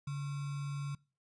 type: tone with sample-and-hold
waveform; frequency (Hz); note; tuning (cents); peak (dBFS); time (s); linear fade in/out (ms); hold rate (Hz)
sine; 141.9; C#3; +41; -35; 0.07-0.95; 5; 1225
effects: noise-tail reverb RT60 0.4 s tail -25 dB re dry + resampled to 22050 Hz